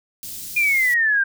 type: band-stop noise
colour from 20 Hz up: white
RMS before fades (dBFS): -33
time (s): 0.23-0.94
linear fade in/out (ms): 0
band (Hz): 220 to 4600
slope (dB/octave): 12
type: exponential sweep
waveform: sine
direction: down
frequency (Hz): 2443 to 1568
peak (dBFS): -15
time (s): 0.56-1.24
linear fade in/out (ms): 10
effects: none